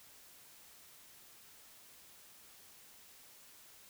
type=silence; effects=white hiss -59 dBFS RMS until 3.89 s